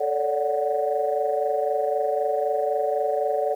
sine chord, D major seventh, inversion second, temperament equal with one note detuned, 440 / 563.4 / 587.3 / 740 Hz, A4 / C#5 / D5 / F#5, 0 / +28 / 0 / 0 cents, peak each -26 / -27 / -26 / -26 dBFS, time 0-3.55 s, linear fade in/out 10 ms, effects tanh soft clip ceiling -11 dBFS + 9-bit

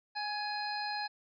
harmonic tone with a mistuned harmonic, 830.6 Hz, G#5, in tune, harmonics 1 / 2 / 3 / 5 / 6, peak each -36 / -40 / -46 / -40 / -45 dBFS, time 0.15-1.08 s, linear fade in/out 20 ms, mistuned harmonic 2, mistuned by +24 cents, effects MP3 96 kbps

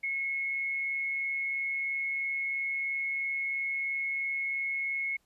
sine tone with amplitude modulation, 2181 Hz, C#7, 29 cents flat, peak -28 dBFS, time 0.03-5.17 s, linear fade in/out 10 ms, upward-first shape sine, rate 143 Hz, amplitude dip 30%, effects pink hiss -72 dBFS RMS until 5.25 s + resampled to 32000 Hz

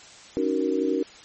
sine chord, D# minor seventh, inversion third, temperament just, 280 / 311.1 / 373.4 / 466.7 Hz, C#4 / D#4 / F#4 / A#4, +18 / 0 / +16 / +2 cents, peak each -27 dBFS, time 0.37-1.03 s, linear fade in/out 0 ms, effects white hiss -47 dBFS RMS until 1.24 s + MP3 32 kbps

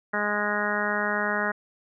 harmonic tone, 207.7 Hz, G#3, in tune, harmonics 1 / 2 / 3 / 4 / 5 / 6 / 7 / 8 / 9, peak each -33 / -34 / -32 / -34 / -34 / -34 / -30 / -32 / -31 dBFS, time 0.13-1.52 s, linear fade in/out 10 ms, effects none

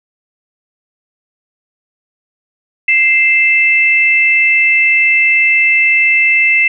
sine tone pair together, 2093 / 2643 Hz, C7 / E7, 0 / +4 cents, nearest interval major third, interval 404 cents, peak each -10 dBFS, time 2.88-6.68 s, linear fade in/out 5 ms, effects none

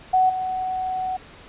sine tone with level steps, 746 Hz, F#5, 14 cents sharp, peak -14 / -23 dBFS, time 0.13-1.17 s, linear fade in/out 10 ms, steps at 0.29 s, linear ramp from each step 10 ms, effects pink hiss -45 dBFS RMS until 1.48 s + resampled to 8000 Hz

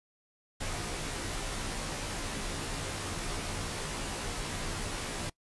pink noise with comb filter, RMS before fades -36 dBFS, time 0.6-5.3 s, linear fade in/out 10 ms, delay 16 ms, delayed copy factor -0.95, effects noise-tail reverb RT60 0.1 s tail -22 dB re dry + resampled to 24000 Hz

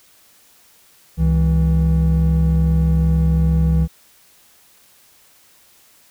triangle tone pair together, 68.24 / 162.3 Hz, C#2 / E3, -27 / -27 cents, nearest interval octave + minor third, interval 1500 cents, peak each -13 dBFS, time 1.17-3.88 s, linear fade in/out 50 ms, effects tanh soft clip ceiling -3 dBFS + white hiss -52 dBFS RMS until 6.1 s

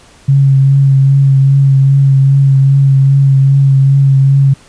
sine tone with vibrato, 136.8 Hz, C#3, 23 cents flat, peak -4 dBFS, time 0.28-4.54 s, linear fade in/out 10 ms, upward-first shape triangle, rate 2.5 Hz, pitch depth 24 cents each way, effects pink hiss -42 dBFS RMS until 4.68 s + resampled to 22050 Hz

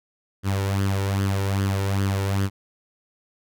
sawtooth tone with flanger, 98 Hz, G2, in tune, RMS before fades -23 dBFS, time 0.43-2.5 s, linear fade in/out 50 ms, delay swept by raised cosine 0.62 to 2.22 ms, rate 2.5 Hz, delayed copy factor +0.6, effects none

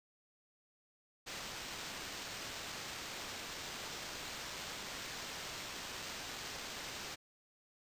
white noise with sample-and-hold, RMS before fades -45 dBFS, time 1.26-7.16 s, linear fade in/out 20 ms, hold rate 11025 Hz, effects resampled to 32000 Hz

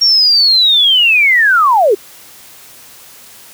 sine linear sweep, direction down, 5588 to 361.9 Hz, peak -6 dBFS, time 0.01-1.95 s, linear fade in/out 10 ms, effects white hiss -38 dBFS RMS until 3.53 s + high-pass 60 Hz 12 dB/octave

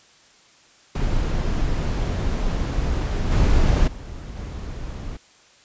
brown noise with level steps, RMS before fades -22 / -17 / -34 / -31 dBFS, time 0.95-5.17 s, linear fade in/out 5 ms, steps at 3.31 / 3.87 / 4.36 s, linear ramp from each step 10 ms, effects white hiss -53 dBFS RMS until 5.64 s + resampled to 16000 Hz

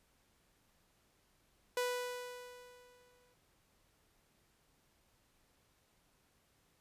sawtooth tone with exponential decay, 493.9 Hz, B4, in tune, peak -28 dBFS, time 1.77-3.34 s, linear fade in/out 2 ms, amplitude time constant 340 ms, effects pink hiss -73 dBFS RMS until 6.8 s + resampled to 32000 Hz

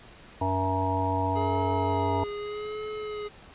harmonic tone, 94.4 Hz, F#2, 35 cents sharp, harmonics 1 / 3 / 5 / 7 / 9 / 10, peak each -29 / -32 / -35 / -33 / -33 / -29 dBFS, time 0.41-2.24 s, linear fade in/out 5 ms
square tone with vibrato, 419.9 Hz, G#4, 19 cents sharp, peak -33 dBFS, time 1.35-3.29 s, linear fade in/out 20 ms, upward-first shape sine, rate 0.82 Hz, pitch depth 33 cents each way
effects pink hiss -50 dBFS RMS until 3.54 s + resampled to 8000 Hz

